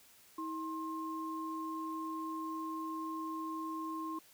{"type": "tone pair together", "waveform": "sine", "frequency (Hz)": [320.3, 1062], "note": ["E4", "C6"], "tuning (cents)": [-50, 25], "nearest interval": "octave + major sixth", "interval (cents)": 2075, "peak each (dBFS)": [-40, -40], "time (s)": [0.38, 4.19], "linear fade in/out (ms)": 5, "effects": ["white hiss -62 dBFS RMS until 4.33 s"]}